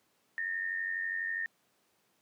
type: tone with amplitude modulation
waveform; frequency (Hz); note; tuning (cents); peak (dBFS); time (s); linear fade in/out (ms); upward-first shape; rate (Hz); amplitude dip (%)
sine; 1827; A#6; -35; -29; 0.38-1.46; 0; sine; 92.2; 65
effects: pink hiss -72 dBFS RMS until 2.21 s + high-pass 200 Hz 12 dB/octave